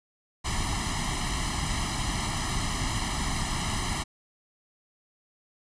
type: noise with comb filter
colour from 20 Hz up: pink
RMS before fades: -29 dBFS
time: 0.44-4.04 s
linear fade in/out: 20 ms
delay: 0.99 ms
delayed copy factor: +0.95
effects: resampled to 22050 Hz